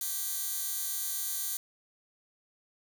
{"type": "tone with high-pass filter", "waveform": "15% pulse", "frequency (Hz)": 392, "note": "G4", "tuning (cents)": 0, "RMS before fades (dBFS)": -34, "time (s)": [0.01, 1.57], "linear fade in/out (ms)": 2, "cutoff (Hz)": 9200, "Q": 0.67, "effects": []}